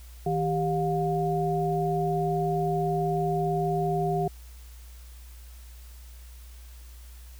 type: tone cluster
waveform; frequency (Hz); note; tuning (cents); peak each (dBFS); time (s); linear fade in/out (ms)
sine; 158.4 / 394 / 713; D#3 / G4 / F5; +31 / +9 / +36; -28; 0.26-4.28; 5
effects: added 60 Hz sine -43 dBFS peak until 7.39 s + white hiss -55 dBFS RMS until 7.39 s